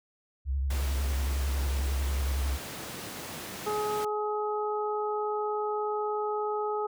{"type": "tone with vibrato", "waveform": "sine", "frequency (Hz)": 67.9, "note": "C#2", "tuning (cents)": -35, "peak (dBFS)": -26, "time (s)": [0.45, 2.59], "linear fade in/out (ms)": 50, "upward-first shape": "square", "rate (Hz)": 11, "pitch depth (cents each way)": 60}
{"type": "high-pass noise", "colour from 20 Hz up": "pink", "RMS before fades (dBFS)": -40, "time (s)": [0.7, 4.05], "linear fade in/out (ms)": 5, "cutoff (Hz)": 120, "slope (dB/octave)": 12}
{"type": "harmonic tone", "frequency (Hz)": 421.7, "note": "G#4", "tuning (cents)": 26, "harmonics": [1, 2, 3], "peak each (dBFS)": [-30, -33, -35], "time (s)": [3.66, 6.87], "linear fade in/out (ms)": 10}
{"effects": []}